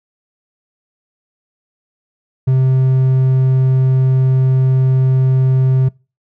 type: tone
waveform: triangle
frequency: 130.81 Hz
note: C3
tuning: in tune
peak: -7 dBFS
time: 2.47-5.89 s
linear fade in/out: 10 ms
effects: noise-tail reverb RT60 0.3 s tail -24 dB re dry